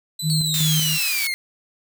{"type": "tone with pitch glide", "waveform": "25% pulse", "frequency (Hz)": [4000, 4035], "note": ["B7", "B7"], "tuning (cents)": [21, 36], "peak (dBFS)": -22, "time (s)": [0.19, 1.12], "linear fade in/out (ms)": 5, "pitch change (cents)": 15, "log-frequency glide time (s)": [0.29, 0.48]}
{"type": "tone with tremolo", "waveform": "sine", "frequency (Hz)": 155.56, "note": "D#3", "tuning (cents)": 0, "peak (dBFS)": -18, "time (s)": [0.22, 0.99], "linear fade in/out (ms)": 50, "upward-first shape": "square", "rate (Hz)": 2.6, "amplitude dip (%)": 50}
{"type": "exponential sweep", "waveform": "30% pulse", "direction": "down", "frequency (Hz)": [4435, 2082], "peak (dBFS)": -20, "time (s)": [0.3, 1.34], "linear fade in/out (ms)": 0}
{"type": "high-pass noise", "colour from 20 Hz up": "white", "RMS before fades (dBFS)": -26, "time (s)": [0.54, 1.27], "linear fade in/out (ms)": 0, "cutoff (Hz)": 1600, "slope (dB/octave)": 12}
{"effects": []}